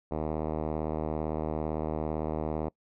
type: tone with low-pass filter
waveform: 5% pulse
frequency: 77.78 Hz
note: D#2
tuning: in tune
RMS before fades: -32 dBFS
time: 0.11-2.69 s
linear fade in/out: 5 ms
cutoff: 700 Hz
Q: 0.8
effects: noise-tail reverb RT60 0.1 s tail -25 dB re dry